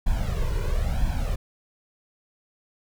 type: noise with flanger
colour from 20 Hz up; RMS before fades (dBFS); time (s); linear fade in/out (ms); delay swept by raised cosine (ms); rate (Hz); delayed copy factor
brown; -24; 0.06-1.36; 10; 1.2 to 2.06; 1; +0.9
effects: none